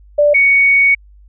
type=tone pair in turn; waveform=sine; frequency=587.3 / 2231 Hz; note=D5 / C#7; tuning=0 / +11 cents; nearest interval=octave + major seventh; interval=2311 cents; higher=second; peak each=-7 dBFS; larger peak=neither; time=0.18-0.34 / 0.34-0.95 s; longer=second; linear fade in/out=10 ms; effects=added 50 Hz sine -40 dBFS peak until 1.28 s